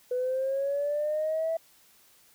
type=linear sweep; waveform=sine; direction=up; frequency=493.9 to 659.3 Hz; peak=-25 dBFS; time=0.11-1.57 s; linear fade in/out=5 ms; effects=tanh soft clip ceiling -21 dBFS + white hiss -60 dBFS RMS until 2.34 s